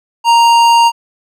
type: tone with tanh clipping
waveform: sine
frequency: 932.3 Hz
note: A#5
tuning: in tune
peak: -7 dBFS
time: 0.24-0.92 s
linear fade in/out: 50 ms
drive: 16 dB
effects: none